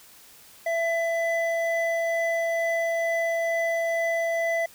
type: tone pair together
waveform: triangle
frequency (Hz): 667.4 / 2000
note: E5 / B6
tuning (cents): +21 / +21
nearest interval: octave + perfect fifth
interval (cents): 1900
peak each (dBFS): -22 / -27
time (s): 0.66-4.66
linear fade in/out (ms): 5
effects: white hiss -51 dBFS RMS until 4.74 s